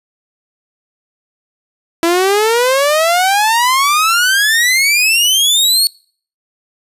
sawtooth exponential sweep, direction up, 329.6 to 4435 Hz, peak -6 dBFS, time 2.03-5.87 s, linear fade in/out 0 ms, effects noise-tail reverb RT60 0.5 s tail -26 dB re dry + resampled to 32000 Hz

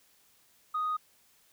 sine tone, 1244.5 Hz, D#6, in tune, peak -27 dBFS, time 0.74-0.97 s, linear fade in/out 10 ms, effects tanh soft clip ceiling -25 dBFS + white hiss -65 dBFS RMS until 1.52 s

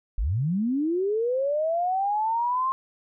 sine linear sweep, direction up, 38.57 to 1069 Hz, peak -22 dBFS, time 0.18-2.72 s, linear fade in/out 0 ms, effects none

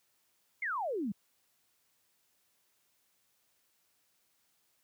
sine exponential sweep, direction down, 2217 to 185 Hz, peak -32 dBFS, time 0.62-1.12 s, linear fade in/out 5 ms, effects white hiss -74 dBFS RMS until 4.83 s + high-pass 60 Hz 12 dB/octave

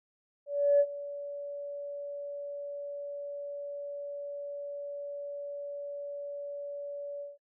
sine tone with ADSR envelope, 572 Hz, D5, 46 cents flat, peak -18 dBFS, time 0.46-7.38 s, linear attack 340 ms, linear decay 55 ms, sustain -18 dB, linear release 170 ms, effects noise-tail reverb RT60 0.1 s tail -24 dB re dry + tanh soft clip ceiling -14 dBFS

